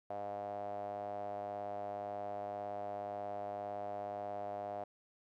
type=tone with band-pass filter; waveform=sawtooth; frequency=101.9 Hz; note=G#2; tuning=32 cents flat; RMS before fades=-42 dBFS; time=0.1-4.84 s; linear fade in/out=5 ms; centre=670 Hz; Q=9.9; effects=none